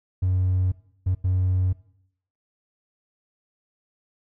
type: tone bursts at uneven times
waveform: triangle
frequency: 92.5 Hz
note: F#2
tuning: in tune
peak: -16 dBFS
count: 3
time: 0.22-0.72 / 1.06-1.15 / 1.24-1.73 s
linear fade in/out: 10 ms
effects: noise-tail reverb RT60 0.7 s tail -21 dB re dry + tanh soft clip ceiling -14 dBFS